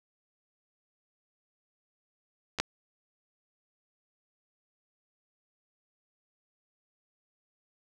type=clicks; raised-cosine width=0.2 ms; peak=-17 / -8 dBFS; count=2; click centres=2.587 / 2.6 s; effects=none